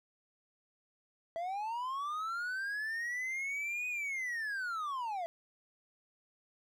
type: linear two-way sweep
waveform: triangle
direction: up then down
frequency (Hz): 654 to 2500 to 654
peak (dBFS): -33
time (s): 1.36-5.26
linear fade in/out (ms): 0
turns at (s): 3.88
effects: none